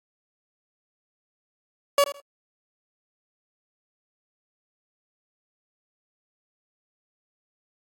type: tone with echo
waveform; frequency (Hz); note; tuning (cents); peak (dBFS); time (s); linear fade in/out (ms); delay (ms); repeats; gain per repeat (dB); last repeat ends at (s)
30% pulse; 567; C#5; +39; -13; 1.98-2.04; 2; 81; 2; -14; 2.202
effects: AAC 48 kbps